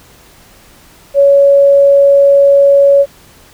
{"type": "tone", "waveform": "sine", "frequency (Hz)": 560, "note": "C#5", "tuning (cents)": 18, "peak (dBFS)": -3, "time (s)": [1.14, 3.06], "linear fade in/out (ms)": 50, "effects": ["pink hiss -42 dBFS RMS until 3.53 s"]}